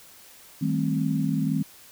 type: chord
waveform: sine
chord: A half-diminished seventh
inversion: second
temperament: just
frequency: 158.4 / 198 / 220 / 264 Hz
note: Eb3 / G3 / A3 / C4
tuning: +31 / +18 / 0 / +16 cents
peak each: -26 / -29 / -30 / -27 dBFS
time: 0.61-1.63 s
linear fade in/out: 10 ms
effects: white hiss -50 dBFS RMS until 1.91 s